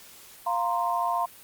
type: chord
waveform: sine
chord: F suspended fourth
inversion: none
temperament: equal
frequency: 698.5 / 932.3 / 1046.5 Hz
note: F5 / Bb5 / C6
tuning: 0 / 0 / 0 cents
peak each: -28 dBFS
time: 0.46-1.26 s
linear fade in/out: 10 ms
effects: white hiss -49 dBFS RMS until 1.43 s + Opus 48 kbps